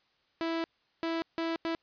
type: tone bursts at uneven times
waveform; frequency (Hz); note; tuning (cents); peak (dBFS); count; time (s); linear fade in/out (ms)
sawtooth; 329.6; E4; 0; -26; 4; 0.41-0.64 / 1.03-1.22 / 1.38-1.56 / 1.65-1.75; 0
effects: white hiss -71 dBFS RMS until 1.82 s + resampled to 11025 Hz